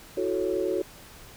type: chord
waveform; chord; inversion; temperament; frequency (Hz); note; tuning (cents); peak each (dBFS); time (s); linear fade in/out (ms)
sine; F# minor seventh; third; equal; 329.6 / 370 / 440 / 554.4; E4 / F#4 / A4 / C#5; 0 / 0 / 0 / 0; -32 / -27 / -30 / -31; 0.17-0.82; 5
effects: tanh soft clip ceiling -14 dBFS + pink hiss -48 dBFS RMS until 1.36 s